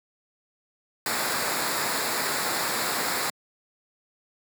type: noise with comb filter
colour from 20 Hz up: pink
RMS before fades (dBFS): -27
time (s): 1.06-3.3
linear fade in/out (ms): 2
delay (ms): 0.33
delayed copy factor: -0.6
effects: high-pass 200 Hz 12 dB/octave